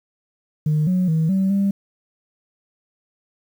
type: tone with pitch steps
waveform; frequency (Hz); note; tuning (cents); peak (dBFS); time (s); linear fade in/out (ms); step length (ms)
sine; 152.6 / 183.3 / 160 / 191.7 / 197.9; D#3 / F#3 / D#3 / G3 / G3; -33 / -16 / +49 / -38 / +17; -14; 0.66-1.71; 5; 210
effects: tanh soft clip ceiling -13 dBFS + 8-bit